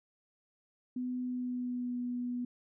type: tone with pitch glide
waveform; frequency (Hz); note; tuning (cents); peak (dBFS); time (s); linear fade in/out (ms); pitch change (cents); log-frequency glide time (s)
sine; 250.5 to 245.2; B3 to B3; +25 to -12; -33; 0.96-2.45; 5; -37; 1.23-1.99
effects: none